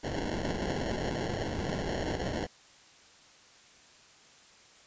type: noise with sample-and-hold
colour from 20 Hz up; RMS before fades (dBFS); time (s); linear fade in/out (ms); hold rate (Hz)
blue; -33; 0.03-2.47; 20; 1225
effects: white hiss -57 dBFS RMS until 4.86 s + resampled to 16000 Hz